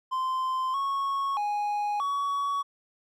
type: tone with pitch steps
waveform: triangle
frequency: 1038 / 1102 / 828 / 1126 Hz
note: C6 / C#6 / G#5 / C#6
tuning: -14 / -11 / -5 / +27 cents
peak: -24 dBFS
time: 0.11-2.63 s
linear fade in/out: 20 ms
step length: 630 ms
effects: none